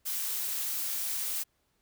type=noise; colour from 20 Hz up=blue; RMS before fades=-33 dBFS; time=0.05-1.44 s; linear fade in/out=20 ms; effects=pink hiss -74 dBFS RMS until 1.81 s